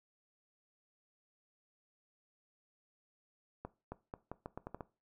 accelerating click train, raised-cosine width 1 ms, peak -28 dBFS, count 9, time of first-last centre 3.65-4.808 s, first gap 270 ms, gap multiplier 0.81, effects noise-tail reverb RT60 0.3 s tail -18 dB re dry

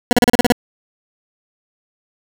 20% pulse tone bursts, 243.2 Hz, B3, 26 cents flat, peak -3 dBFS, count 8, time 0.11-0.522 s, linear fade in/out 0 ms, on 20 ms, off 36 ms, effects none

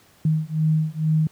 sine beating tone pair, 155.56 / 157.76 Hz, D#3 / D#3, 0 / +24 cents, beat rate 2.2 Hz, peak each -21 dBFS, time 0.25-1.27 s, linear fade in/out 2 ms, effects pink hiss -55 dBFS RMS until 1.31 s + high-pass 80 Hz 12 dB/octave

